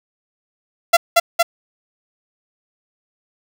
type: tone with echo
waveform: sawtooth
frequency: 680 Hz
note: F5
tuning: 46 cents flat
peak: -3 dBFS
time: 0.93-0.97 s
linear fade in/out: 10 ms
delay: 230 ms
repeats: 2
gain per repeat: -2 dB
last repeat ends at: 1.43 s
effects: none